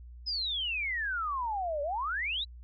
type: exponential two-way sweep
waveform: sine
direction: down then up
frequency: 5160 to 560 to 4054 Hz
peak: -30 dBFS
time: 0.26-2.45 s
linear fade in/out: 20 ms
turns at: 1.82 s
effects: added 60 Hz sine -45 dBFS peak until 2.63 s